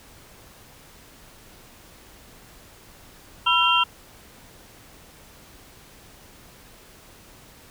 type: tone cluster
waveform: sine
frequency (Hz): 985 / 1347 / 2772 / 3168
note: B5 / E6 / F7 / G7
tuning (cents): -5 / +37 / -14 / +18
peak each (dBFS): -22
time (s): 3.46-3.84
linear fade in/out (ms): 10
effects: pink hiss -49 dBFS RMS until 7.7 s